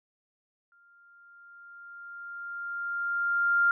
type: tone with exponential growth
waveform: sine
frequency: 1396.9 Hz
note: F6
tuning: in tune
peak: -19 dBFS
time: 0.72-3.71 s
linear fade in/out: 1 ms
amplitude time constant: 650 ms
effects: none